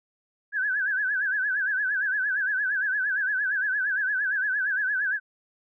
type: tone with vibrato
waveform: sine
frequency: 1600 Hz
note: G6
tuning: 35 cents sharp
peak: -23 dBFS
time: 0.52-5.2 s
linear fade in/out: 50 ms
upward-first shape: sine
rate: 8.7 Hz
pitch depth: 120 cents each way
effects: none